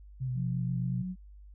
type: tone with vibrato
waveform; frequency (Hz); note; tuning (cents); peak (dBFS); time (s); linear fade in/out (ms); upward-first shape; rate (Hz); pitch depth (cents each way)
sine; 128; C3; -38; -30; 0.2-1.03; 20; square; 6.2; 29
type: tone with pitch glide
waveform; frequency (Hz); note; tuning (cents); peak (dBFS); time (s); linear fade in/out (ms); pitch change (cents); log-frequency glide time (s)
sine; 175.8 to 183.48; F3 to F#3; +12 to -14; -33; 0.34-1.16; 50; +74; 0.82-1.01
effects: added 50 Hz sine -48 dBFS peak until 1.54 s